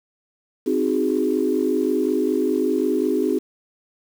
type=chord; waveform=sine; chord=Ab dominant seventh; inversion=first; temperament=equal; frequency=261.6 / 311.1 / 370 / 415.3 Hz; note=C4 / Eb4 / Gb4 / Ab4; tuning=0 / 0 / 0 / 0 cents; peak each=-23 dBFS; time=0.66-3.39 s; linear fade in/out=10 ms; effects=tanh soft clip ceiling -7 dBFS + 7-bit